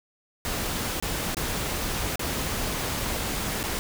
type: noise with dropouts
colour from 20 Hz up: pink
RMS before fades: -29 dBFS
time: 0.45-3.79 s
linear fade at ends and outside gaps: 0 ms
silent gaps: 1-1.025 / 1.346-1.369 / 2.157-2.194 / 3.631-3.638 s
effects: none